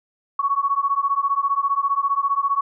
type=beating tone pair; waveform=sine; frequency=1108.7 / 1123.7 Hz; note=C#6 / C#6; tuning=0 / +23 cents; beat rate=15 Hz; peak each=-21 dBFS; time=0.39-2.61 s; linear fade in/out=5 ms; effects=none